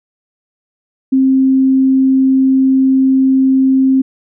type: tone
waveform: sine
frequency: 264.8 Hz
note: C4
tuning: 21 cents sharp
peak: -7 dBFS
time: 1.12-4.02 s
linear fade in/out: 10 ms
effects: none